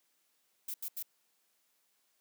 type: noise bursts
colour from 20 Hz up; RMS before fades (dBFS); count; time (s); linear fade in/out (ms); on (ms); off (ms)
violet; -39; 3; 0.68-1.027; 5; 61; 82
effects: white hiss -75 dBFS RMS until 2.2 s + high-pass 200 Hz 12 dB/octave